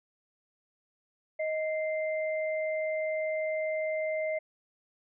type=tone pair together; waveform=sine; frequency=626 / 2089 Hz; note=D#5 / C7; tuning=+10 / -3 cents; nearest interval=octave + major sixth; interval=2087 cents; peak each=-29 / -37 dBFS; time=1.39-4.39 s; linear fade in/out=10 ms; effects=none